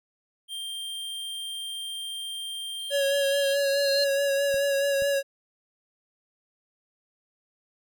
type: tone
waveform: square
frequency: 3177 Hz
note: G7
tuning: 23 cents sharp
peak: -33 dBFS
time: 0.48-3.57 s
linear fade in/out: 50 ms
type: tone with exponential growth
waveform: sine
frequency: 4186 Hz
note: C8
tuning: in tune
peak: -23 dBFS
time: 2.79-4.04 s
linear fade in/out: 2 ms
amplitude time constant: 270 ms
type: tone with vibrato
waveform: square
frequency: 558 Hz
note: C#5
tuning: 11 cents sharp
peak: -23 dBFS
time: 2.9-5.23 s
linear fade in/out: 50 ms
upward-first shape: sine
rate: 4.7 Hz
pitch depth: 25 cents each way
type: clicks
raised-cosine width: 5 ms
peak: -31 dBFS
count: 2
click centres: 4.543 / 5.022 s
effects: none